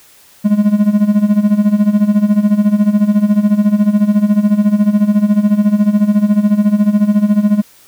triangle tone with tremolo, 207.7 Hz, G#3, in tune, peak -3 dBFS, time 0.44-7.62 s, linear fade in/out 20 ms, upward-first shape sine, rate 14 Hz, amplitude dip 80%, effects white hiss -45 dBFS RMS until 7.87 s

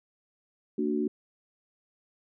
sine chord, Bb augmented, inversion none, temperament equal with one note detuned, 227.6 / 293.7 / 370 Hz, Bb3 / D4 / F#4, -41 / 0 / 0 cents, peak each -30 dBFS, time 0.78-1.08 s, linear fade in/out 5 ms, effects none

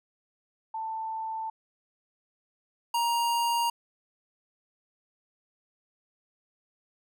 sine / square tone pair in turn, 887 / 939.7 Hz, A5 / A#5, +14 / +14 cents, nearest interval minor second, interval 100 cents, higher second, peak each -31 / -25 dBFS, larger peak second, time 0.74-1.5 / 2.94-3.7 s, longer neither, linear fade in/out 5 ms, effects none

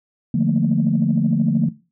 sine chord, Bb major seventh, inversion first, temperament equal with one note detuned, 148.37 / 174.61 / 220 / 233.1 Hz, D3 / F3 / A3 / Bb3, +18 / 0 / 0 / 0 cents, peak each -20 dBFS, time 0.34-1.69 s, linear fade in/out 5 ms, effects noise-tail reverb RT60 0.3 s tail -17 dB re dry + tanh soft clip ceiling -7 dBFS

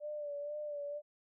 sine tone with vibrato, 587.3 Hz, D5, in tune, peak -38 dBFS, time 0-1.02 s, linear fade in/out 50 ms, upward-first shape sine, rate 2.1 Hz, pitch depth 40 cents each way, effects none

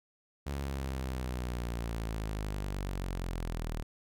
sawtooth linear sweep, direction down, 70.7 to 38.34 Hz, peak -30 dBFS, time 0.46-3.83 s, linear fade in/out 10 ms, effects none

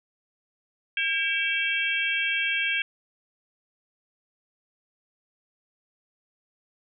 harmonic tone with a mistuned harmonic, 538 Hz, C5, 48 cents sharp, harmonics 3 / 4 / 5 / 6, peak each -29 / -28 / -28 / -31 dBFS, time 0.97-2.82 s, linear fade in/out 2 ms, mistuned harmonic 4, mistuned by +110 cents, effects none

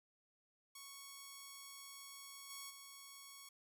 5% pulse tone with level steps, 1108.7 Hz, C#6, in tune, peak -40 / -36 / -42 dBFS, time 0.75-3.49 s, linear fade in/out 5 ms, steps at 2.49 / 2.69 s, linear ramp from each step 20 ms, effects none

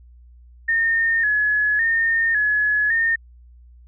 sine tone with vibrato, 1760 Hz, A6, in tune, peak -16 dBFS, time 0.68-3.16 s, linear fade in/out 10 ms, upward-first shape square, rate 0.9 Hz, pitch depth 64 cents each way, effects added 60 Hz sine -44 dBFS peak until 3.87 s

